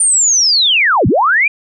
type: linear two-way sweep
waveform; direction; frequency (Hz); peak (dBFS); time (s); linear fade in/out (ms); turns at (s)
sine; down then up; 9160 to 79.6 to 2460; -8; 0-1.48; 5; 1.07
effects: none